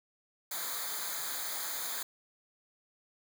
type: noise with comb filter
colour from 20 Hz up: white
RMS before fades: -37 dBFS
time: 0.51-2.03 s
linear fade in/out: 5 ms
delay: 0.36 ms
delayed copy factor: -0.95
effects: none